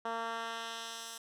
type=tone with band-pass filter sweep; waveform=10% pulse; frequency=228.7 Hz; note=A#3; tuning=33 cents flat; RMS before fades=-40 dBFS; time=0.05-1.18 s; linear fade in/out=5 ms; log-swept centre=910 to 8000 Hz; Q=0.79; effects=none